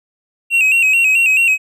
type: tone with vibrato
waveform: triangle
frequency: 2637 Hz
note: E7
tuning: in tune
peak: -8 dBFS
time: 0.5-1.58 s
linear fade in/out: 50 ms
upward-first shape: square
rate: 4.6 Hz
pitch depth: 64 cents each way
effects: none